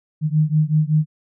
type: beating tone pair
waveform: sine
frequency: 151.7 / 157 Hz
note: D#3 / D#3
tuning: -44 / +16 cents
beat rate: 5.3 Hz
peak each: -17 / -18 dBFS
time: 0.21-1.06 s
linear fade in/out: 50 ms
effects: none